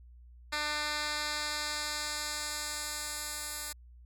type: tone with band-pass filter sweep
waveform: 10% pulse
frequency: 299 Hz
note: D4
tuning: 31 cents sharp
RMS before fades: -36 dBFS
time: 0.52-3.73 s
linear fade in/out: 10 ms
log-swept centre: 3300 to 11000 Hz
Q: 0.87
effects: added 60 Hz sine -51 dBFS peak until 4.05 s